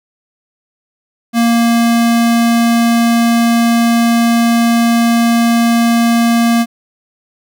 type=tone; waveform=square; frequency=233.1 Hz; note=A#3; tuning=in tune; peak=-9 dBFS; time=1.33-6.66 s; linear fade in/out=50 ms; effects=none